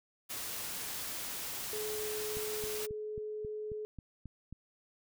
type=noise; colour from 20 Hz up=white; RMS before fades=-40 dBFS; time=0.29-2.87 s; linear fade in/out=20 ms
type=tone; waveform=sine; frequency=426.5 Hz; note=G#4; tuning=46 cents sharp; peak=-37 dBFS; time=1.73-3.85 s; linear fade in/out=0 ms
type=click train; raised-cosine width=5 ms; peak=-33 dBFS; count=9; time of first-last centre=2.37-4.526 s; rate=3.71 Hz
effects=none